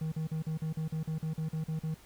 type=tone bursts; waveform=triangle; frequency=158.1 Hz; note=D#3; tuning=28 cents sharp; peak=-29 dBFS; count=13; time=0.01-1.944 s; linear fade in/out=5 ms; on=110 ms; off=42 ms; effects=added 60 Hz sine -61 dBFS peak until 2.05 s + pink hiss -58 dBFS RMS until 2.05 s